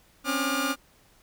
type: tone cluster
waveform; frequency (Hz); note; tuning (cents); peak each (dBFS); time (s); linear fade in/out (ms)
sawtooth; 264.1 / 281.2 / 1202 / 1425; C4 / C#4 / D6 / F6; +16 / +25 / +40 / +34; -27; 0.24-0.76; 50
effects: pink hiss -60 dBFS RMS until 1.22 s